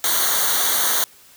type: noise with comb filter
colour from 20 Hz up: white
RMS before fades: -19 dBFS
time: 0.04-1.04 s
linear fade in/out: 0 ms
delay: 0.39 ms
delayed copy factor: -0.85
effects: white hiss -49 dBFS RMS until 1.36 s